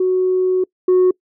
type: tone pair in turn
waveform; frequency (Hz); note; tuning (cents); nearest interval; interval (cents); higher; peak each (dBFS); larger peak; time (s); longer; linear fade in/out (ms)
sine; 370 / 367; F#4 / F#4; 0 / -14; unison; 14; first; -12 / -7; second; 0-0.64 / 0.88-1.11; first; 5
effects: noise-tail reverb RT60 0.1 s tail -25 dB re dry + tanh soft clip ceiling -8 dBFS